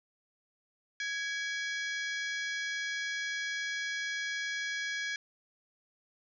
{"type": "harmonic tone with a mistuned harmonic", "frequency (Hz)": 830.6, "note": "G#5", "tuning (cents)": 0, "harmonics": [2, 3, 4, 5, 6, 7, 8], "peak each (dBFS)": [-35, -40, -42, -47, -46, -48, -52], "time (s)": [1, 5.16], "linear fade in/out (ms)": 2, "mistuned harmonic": 3, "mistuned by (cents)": -150, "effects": []}